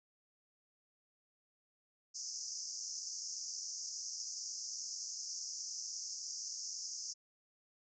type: band-pass noise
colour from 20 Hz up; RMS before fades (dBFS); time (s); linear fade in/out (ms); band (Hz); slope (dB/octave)
white; -44; 2.14-7.14; 20; 5000 to 6700; 96
effects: none